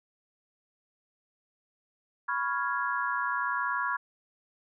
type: chord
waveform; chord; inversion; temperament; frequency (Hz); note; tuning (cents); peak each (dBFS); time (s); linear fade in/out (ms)
sine; C# dominant seventh; third; equal; 987.8 / 1108.7 / 1396.9 / 1661.2; B5 / C#6 / E#6 / G#6; 0 / 0 / 0 / 0; -33; 2.28-3.97; 10
effects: none